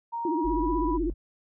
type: tone with pitch glide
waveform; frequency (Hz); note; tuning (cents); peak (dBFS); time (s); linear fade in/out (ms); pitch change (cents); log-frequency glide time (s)
sine; 932.3 to 984.3; A#5 to B5; 0 to -6; -29; 0.12-0.98; 20; +94; 0.22-0.73
type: tone with vibrato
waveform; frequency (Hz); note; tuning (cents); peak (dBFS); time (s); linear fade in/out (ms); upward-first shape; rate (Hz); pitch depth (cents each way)
sine; 325.1; E4; -24; -25; 0.25-1.1; 2; sine; 16; 150
type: tone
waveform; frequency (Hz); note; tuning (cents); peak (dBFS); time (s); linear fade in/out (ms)
triangle; 46.36; F#1; +4; -28; 0.44-1.14; 20
effects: none